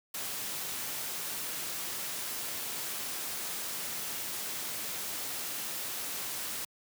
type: noise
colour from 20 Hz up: white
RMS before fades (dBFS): -37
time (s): 0.14-6.65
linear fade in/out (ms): 5
effects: high-pass 100 Hz 12 dB/octave